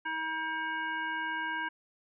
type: harmonic tone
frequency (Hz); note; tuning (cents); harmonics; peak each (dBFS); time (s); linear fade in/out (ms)
318.5; D#4; +41; 1 / 3 / 5 / 7 / 9; -45 / -36 / -34 / -44 / -46; 0.05-1.69; 10
effects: none